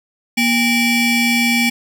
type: ring-modulated tone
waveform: 40% pulse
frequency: 1043 Hz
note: C6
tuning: 6 cents flat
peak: -9 dBFS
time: 0.37-1.7 s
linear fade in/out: 10 ms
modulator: 1280 Hz
effects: none